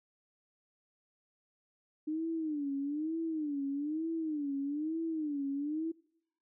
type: tone with vibrato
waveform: sine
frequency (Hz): 301.5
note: D4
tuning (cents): +46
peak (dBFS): -32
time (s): 2.07-5.92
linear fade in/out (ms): 10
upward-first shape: sine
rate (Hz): 1.1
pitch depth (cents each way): 150
effects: noise-tail reverb RT60 0.7 s tail -23 dB re dry